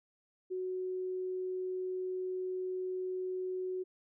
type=tone; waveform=sine; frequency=370 Hz; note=F#4; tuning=in tune; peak=-34 dBFS; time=0.5-3.84 s; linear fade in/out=20 ms; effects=none